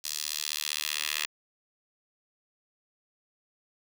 10% pulse tone with high-pass filter sweep, 75.3 Hz, D2, 44 cents sharp, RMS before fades -33 dBFS, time 0.04-1.26 s, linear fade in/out 5 ms, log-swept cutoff 5000 to 2500 Hz, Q 1.3, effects none

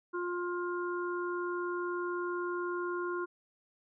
harmonic tone, 352.8 Hz, F4, 18 cents sharp, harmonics 1 / 3 / 4, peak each -34 / -39 / -40 dBFS, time 0.13-3.26 s, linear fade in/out 20 ms, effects none

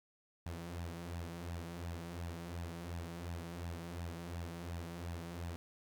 sawtooth tone with flanger, 85.3 Hz, F2, 40 cents flat, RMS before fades -44 dBFS, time 0.46-5.56 s, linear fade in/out 0 ms, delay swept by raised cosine 1.1 to 6.6 ms, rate 2.8 Hz, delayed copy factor +0.6, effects none

